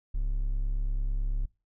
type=tone; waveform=triangle; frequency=34.52 Hz; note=C#1; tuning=6 cents flat; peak=-24 dBFS; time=0.14-1.46 s; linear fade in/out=10 ms; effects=noise-tail reverb RT60 0.3 s tail -24 dB re dry